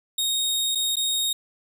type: tone with dropouts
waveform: sawtooth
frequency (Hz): 3729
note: A#7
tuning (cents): 0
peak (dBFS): -19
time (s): 0.18-1.33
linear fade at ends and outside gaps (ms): 5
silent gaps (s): 0.75-0.754 / 0.957-0.967
effects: none